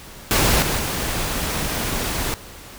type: noise with level steps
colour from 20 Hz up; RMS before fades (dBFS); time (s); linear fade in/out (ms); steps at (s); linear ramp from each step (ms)
pink; -17 / -22 / -24; 0.31-2.34; 0; 0.62 / 0.79; 5
effects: pink hiss -40 dBFS RMS until 2.78 s